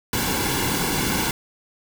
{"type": "noise with comb filter", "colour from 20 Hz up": "pink", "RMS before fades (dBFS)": -23, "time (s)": [0.13, 1.31], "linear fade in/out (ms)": 2, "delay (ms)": 1.6, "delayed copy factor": -0.65, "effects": []}